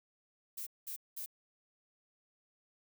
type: noise bursts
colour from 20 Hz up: violet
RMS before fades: -42 dBFS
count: 3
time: 0.57-1.261 s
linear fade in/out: 10 ms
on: 97 ms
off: 200 ms
effects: none